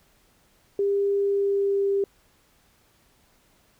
sine tone with pitch glide, 400 to 396.5 Hz, G4 to G4, +35 to +20 cents, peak -20 dBFS, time 0.79-2.04 s, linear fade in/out 2 ms, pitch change -15 cents, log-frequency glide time 1.18-1.89 s, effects pink hiss -62 dBFS RMS until 3.79 s

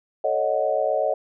sine chord, D# half-diminished seventh, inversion second, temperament equal, 440 / 554.4 / 622.3 / 740 Hz, A4 / C#5 / D#5 / F#5, 0 / 0 / 0 / 0 cents, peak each -29 / -24 / -23 / -27 dBFS, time 0.24-1.14 s, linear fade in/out 5 ms, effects none

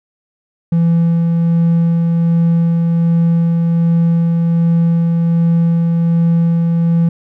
triangle tone with tremolo, 167.8 Hz, E3, 31 cents sharp, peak -6 dBFS, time 0.72-7.09 s, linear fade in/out 5 ms, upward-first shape sine, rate 1.3 Hz, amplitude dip 25%, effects tanh soft clip ceiling -2 dBFS

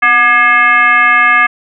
sine tone with frequency modulation, 1673 Hz, G#6, 12 cents sharp, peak -5 dBFS, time 0.02-1.47 s, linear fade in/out 10 ms, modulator 470 Hz, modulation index 1.4, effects none

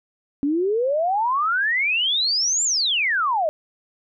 sine exponential two-way sweep, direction up then down, 273.8 to 7459 to 593 Hz, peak -18 dBFS, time 0.43-3.49 s, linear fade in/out 0 ms, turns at 2.64 s, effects none

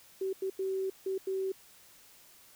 sine tone bursts at uneven times, 382.5 Hz, G4, 42 cents flat, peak -30 dBFS, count 5, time 0.21-0.33 / 0.42-0.5 / 0.59-0.9 / 1.06-1.18 / 1.27-1.52 s, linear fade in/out 5 ms, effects white hiss -58 dBFS RMS until 2.55 s

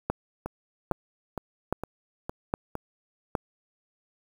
two click trains, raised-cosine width 1 ms, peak -11 / -18 dBFS, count 5 / 6, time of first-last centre 0.1-3.352 / 0.46-2.754 s, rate 1.23 / 2.18 Hz, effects 7-bit

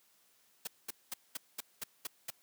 white noise bursts, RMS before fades -39 dBFS, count 8, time 0.65-2.304 s, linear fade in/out 5 ms, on 23 ms, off 210 ms, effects white hiss -69 dBFS RMS until 2.42 s + high-pass 150 Hz 12 dB/octave

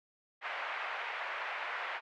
white band-pass noise, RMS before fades -39 dBFS, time 0.41-2.01 s, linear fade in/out 50 ms, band 610 to 2300 Hz, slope 24 dB/octave, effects none

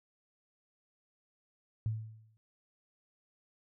sine tone with exponential decay, 110 Hz, A2, in tune, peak -28 dBFS, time 1.86-2.37 s, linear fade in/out 0 ms, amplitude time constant 110 ms, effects none

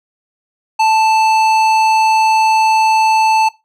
sine tone with tanh clipping, 880 Hz, A5, in tune, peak -11 dBFS, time 0.79-3.49 s, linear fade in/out 10 ms, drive 15 dB, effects noise-tail reverb RT60 0.2 s tail -18 dB re dry

